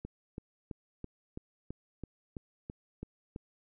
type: click train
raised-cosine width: 3 ms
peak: -27 dBFS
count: 11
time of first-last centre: 0.05-3.361 s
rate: 3.02 Hz
effects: none